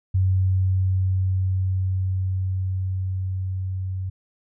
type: tone with level ramp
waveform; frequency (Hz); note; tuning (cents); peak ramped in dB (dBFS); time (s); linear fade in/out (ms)
sine; 93.9; F#2; +26; -16 to -25; 0.14-4.1; 10
effects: none